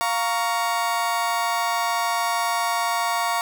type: chord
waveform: 35% pulse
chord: Bb minor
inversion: second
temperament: just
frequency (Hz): 699.2 / 932.3 / 1118.8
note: F5 / Bb5 / Db6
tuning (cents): +2 / 0 / +16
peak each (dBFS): -24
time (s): 0.01-3.41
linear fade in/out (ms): 0
effects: none